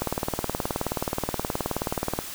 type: click train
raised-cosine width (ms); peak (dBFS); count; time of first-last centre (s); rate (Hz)
1; -11; 42; 0.02-2.189; 18.9
effects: white hiss -37 dBFS RMS until 2.34 s